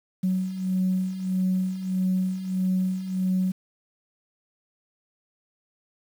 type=beating tone pair; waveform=sine; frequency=185 / 186.6 Hz; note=F#3 / F#3; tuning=0 / +15 cents; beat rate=1.6 Hz; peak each=-28 / -23 dBFS; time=0.23-3.52 s; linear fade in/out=10 ms; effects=tanh soft clip ceiling -16 dBFS + 8-bit